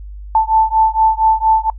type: beating tone pair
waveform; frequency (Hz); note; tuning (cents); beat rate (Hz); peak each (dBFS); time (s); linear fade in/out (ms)
sine; 880 / 884.3; A5 / A5; 0 / +8; 4.3; -13; 0.35-1.7; 2
effects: noise-tail reverb RT60 0.1 s tail -23 dB re dry + added 50 Hz sine -28 dBFS peak until 1.78 s